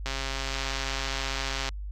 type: click train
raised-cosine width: 0.2 ms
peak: -14 dBFS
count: 221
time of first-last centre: 0.06-1.69 s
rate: 135 Hz
effects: added 50 Hz sine -33 dBFS peak until 1.91 s + AAC 48 kbps